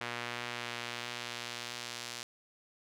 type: tone with band-pass filter sweep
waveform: sawtooth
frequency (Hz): 120.1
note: B2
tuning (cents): -48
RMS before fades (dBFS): -41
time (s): 0.01-2.23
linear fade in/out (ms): 0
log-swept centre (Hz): 2100 to 5200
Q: 0.91
effects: none